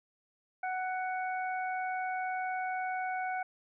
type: harmonic tone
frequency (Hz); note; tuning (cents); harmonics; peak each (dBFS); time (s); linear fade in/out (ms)
743; F#5; +7; 1 / 2 / 3; -33 / -39 / -43; 0.63-3.43; 5
effects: none